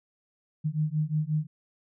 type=beating tone pair; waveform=sine; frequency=150.8 / 156.4 Hz; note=D3 / D#3; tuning=+46 / +9 cents; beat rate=5.6 Hz; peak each=-28 dBFS; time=0.64-1.47 s; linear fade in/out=20 ms; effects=none